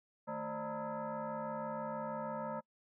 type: tone with frequency modulation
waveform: sine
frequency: 155.4 Hz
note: D#3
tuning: 2 cents flat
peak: -37 dBFS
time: 0.27-2.61 s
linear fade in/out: 20 ms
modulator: 377 Hz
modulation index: 2.8
effects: noise-tail reverb RT60 0.1 s tail -26 dB re dry